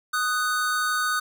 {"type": "tone pair together", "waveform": "square", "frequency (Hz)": [1244.5, 1491.6], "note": ["D#6", "F#6"], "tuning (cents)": [0, 14], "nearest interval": "minor third", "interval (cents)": 314, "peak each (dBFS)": -26, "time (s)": [0.13, 1.2], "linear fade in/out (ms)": 10, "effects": []}